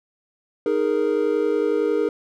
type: chord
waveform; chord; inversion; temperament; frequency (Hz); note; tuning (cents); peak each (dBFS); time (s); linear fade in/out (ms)
triangle; D# suspended fourth; none; equal; 311.1 / 415.3 / 466.2; D#4 / G#4 / A#4; 0 / 0 / 0; -23 / -20 / -20; 0.66-2.09; 2
effects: none